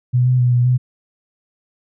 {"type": "tone with pitch steps", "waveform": "sine", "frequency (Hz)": [124.3, 126.7, 123.5, 122.3, 125.8], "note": ["B2", "B2", "B2", "B2", "B2"], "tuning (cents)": [12, 45, 0, -16, 32], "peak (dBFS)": -11, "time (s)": [0.13, 0.78], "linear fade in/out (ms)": 20, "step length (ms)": 130, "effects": []}